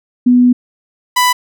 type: tone pair in turn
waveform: sine / sawtooth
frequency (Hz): 246.9 / 993.6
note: B3 / B5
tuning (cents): 0 / +10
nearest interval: 2 octaves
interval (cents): 2410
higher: second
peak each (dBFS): -5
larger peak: neither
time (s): 0.26-0.53 / 1.16-1.33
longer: first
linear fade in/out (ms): 10
effects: none